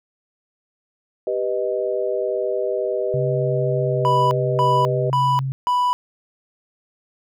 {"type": "chord", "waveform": "sine", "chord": "G augmented", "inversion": "none", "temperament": "equal", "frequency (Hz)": [392, 493.9, 622.3], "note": ["G4", "B4", "D#5"], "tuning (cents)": [0, 0, 0], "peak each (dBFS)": -24, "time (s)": [1.27, 5.1], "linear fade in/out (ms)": 2}
{"type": "tone with pitch glide", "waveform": "sine", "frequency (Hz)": [135.8, 133.93], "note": ["C#3", "C3"], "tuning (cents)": [-35, 41], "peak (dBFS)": -21, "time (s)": [3.14, 5.52], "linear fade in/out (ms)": 0, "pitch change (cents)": -24, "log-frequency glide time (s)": [3.82, 4.01]}
{"type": "tone bursts", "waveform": "triangle", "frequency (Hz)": 987.8, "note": "B5", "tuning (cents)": 0, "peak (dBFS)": -14, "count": 4, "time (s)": [4.05, 5.93], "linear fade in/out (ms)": 0, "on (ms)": 260, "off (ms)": 280}
{"effects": []}